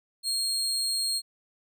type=tone; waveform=30% pulse; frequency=4246 Hz; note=C8; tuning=25 cents sharp; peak=-23 dBFS; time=0.23-1.22 s; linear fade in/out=50 ms; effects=none